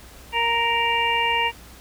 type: harmonic tone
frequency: 466.2 Hz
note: A#4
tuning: in tune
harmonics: 1 / 2 / 4 / 5 / 6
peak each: -31 / -22 / -28 / -26 / -24 dBFS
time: 0.32-1.52 s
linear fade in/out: 50 ms
effects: added 60 Hz sine -46 dBFS peak until 1.8 s + pink hiss -46 dBFS RMS until 1.8 s